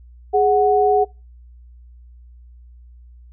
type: tone pair together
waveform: sine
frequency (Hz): 415.8 / 740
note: G#4 / F#5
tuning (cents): +2 / 0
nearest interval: minor seventh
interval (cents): 998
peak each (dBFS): -15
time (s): 0.33-1.05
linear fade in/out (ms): 20
effects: noise-tail reverb RT60 0.3 s tail -26 dB re dry + added 60 Hz sine -41 dBFS peak until 3.32 s